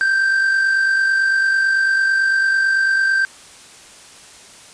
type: tone with amplitude modulation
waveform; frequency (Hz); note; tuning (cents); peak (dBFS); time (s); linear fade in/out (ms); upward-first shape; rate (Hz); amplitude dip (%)
triangle; 1568; G6; 0; -10; 0.01-3.25; 0; sine; 49; 40
effects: white hiss -42 dBFS RMS until 4.73 s + resampled to 22050 Hz